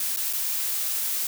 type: noise with dropouts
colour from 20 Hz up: blue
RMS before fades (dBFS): -27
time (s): 0-1.27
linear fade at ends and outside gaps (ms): 2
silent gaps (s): 0.163-0.171 / 0.329-0.333
effects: none